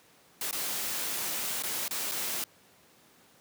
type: noise with dropouts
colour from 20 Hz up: white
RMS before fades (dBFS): -33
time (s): 0.41-2.44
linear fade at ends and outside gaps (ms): 2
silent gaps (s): 0.511-0.527 / 1.624-1.635 / 1.881-1.909 / 2.114-2.118
effects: pink hiss -60 dBFS RMS until 3.4 s + high-pass 150 Hz 12 dB/octave